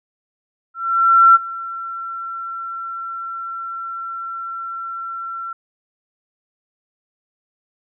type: tone with ADSR envelope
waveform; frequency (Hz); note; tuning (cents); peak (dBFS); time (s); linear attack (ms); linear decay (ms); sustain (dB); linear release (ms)
sine; 1354; E6; +46; -5; 0.74-5.53; 610; 25; -20; 4
effects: none